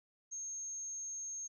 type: tone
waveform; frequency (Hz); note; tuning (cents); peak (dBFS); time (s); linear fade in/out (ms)
sine; 6440; G8; +46; -40; 0.31-1.48; 20
effects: none